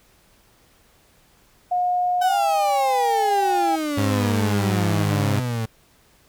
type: tone with pitch glide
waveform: sine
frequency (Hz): 719 to 802.4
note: F#5 to G5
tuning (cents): -50 to +40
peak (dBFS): -18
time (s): 1.71-3.76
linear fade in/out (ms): 10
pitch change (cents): +190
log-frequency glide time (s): 2.23-2.35
type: exponential sweep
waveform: 35% pulse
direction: down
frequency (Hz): 765 to 110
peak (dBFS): -21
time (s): 2.21-5.66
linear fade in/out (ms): 10
type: tone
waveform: sawtooth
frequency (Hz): 102.1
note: G#2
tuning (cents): -29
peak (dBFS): -16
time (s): 3.97-5.4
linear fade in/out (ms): 10
effects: pink hiss -57 dBFS RMS until 6.28 s